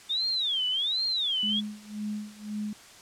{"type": "tone with vibrato", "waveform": "sine", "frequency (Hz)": 3540, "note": "A7", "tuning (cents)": 10, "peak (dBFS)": -25, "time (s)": [0.09, 1.61], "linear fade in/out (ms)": 20, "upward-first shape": "sine", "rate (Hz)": 1.3, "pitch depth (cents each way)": 300}
{"type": "tone with tremolo", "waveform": "sine", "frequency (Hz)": 210.4, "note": "G#3", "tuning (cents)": 23, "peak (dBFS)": -29, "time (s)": [1.43, 2.73], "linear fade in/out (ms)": 2, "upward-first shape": "sine", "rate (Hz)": 1.9, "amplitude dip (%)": 90}
{"effects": ["white hiss -50 dBFS RMS until 3.01 s", "low-pass 8000 Hz 12 dB/octave"]}